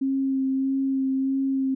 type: tone with vibrato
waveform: sine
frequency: 267.9 Hz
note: C4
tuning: 41 cents sharp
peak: -21 dBFS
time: 0.01-1.75 s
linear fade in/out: 10 ms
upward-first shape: sine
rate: 1.6 Hz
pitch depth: 15 cents each way
effects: none